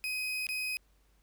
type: tone with dropouts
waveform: 35% pulse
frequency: 2513 Hz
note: D#7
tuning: 17 cents sharp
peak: -31 dBFS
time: 0.04-0.77 s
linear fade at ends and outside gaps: 0 ms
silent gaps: 0.468-0.489 s
effects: added 50 Hz sine -65 dBFS peak until 1.22 s + pink hiss -72 dBFS RMS until 1.22 s